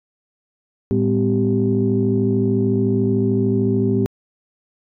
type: tone cluster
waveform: sine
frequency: 111.1 / 200.4 / 254 / 389.9 Hz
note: A2 / G3 / B3 / G4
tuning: +17 / +38 / +49 / -9 cents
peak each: -20 dBFS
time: 0.91-4.06 s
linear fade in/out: 0 ms
effects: tanh soft clip ceiling -6 dBFS